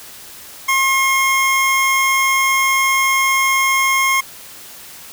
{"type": "tone pair together", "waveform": "square", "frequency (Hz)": [1072.5, 2145], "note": ["C6", "C7"], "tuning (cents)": [42, 42], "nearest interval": "octave", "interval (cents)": 1200, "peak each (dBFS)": [-17, -16], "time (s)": [0.68, 4.21], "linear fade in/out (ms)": 10, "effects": ["white hiss -37 dBFS RMS until 5.12 s"]}